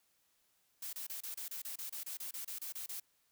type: noise bursts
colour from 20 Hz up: blue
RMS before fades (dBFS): -43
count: 16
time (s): 0.82-3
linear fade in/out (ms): 5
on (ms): 110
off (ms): 28
effects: white hiss -75 dBFS RMS until 3.31 s